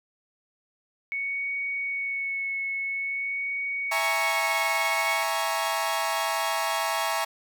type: tone with vibrato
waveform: sine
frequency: 2217 Hz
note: C#7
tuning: in tune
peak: -27 dBFS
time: 1.12-5.23 s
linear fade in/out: 0 ms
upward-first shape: sine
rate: 0.49 Hz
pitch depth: 16 cents each way
type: chord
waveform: sawtooth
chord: A# half-diminished seventh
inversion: second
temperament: equal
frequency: 659.3 / 830.6 / 932.3 / 1108.7 Hz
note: E5 / G#5 / A#5 / C#6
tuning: 0 / 0 / 0 / 0 cents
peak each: -27 dBFS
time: 3.91-7.25 s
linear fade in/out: 10 ms
effects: none